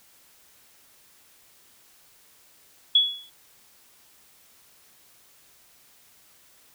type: tone with exponential decay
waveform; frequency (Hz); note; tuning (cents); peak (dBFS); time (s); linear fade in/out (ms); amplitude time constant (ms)
sine; 3376; G#7; +28; -12; 2.95-3.3; 5; 75
effects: white hiss -57 dBFS RMS until 6.74 s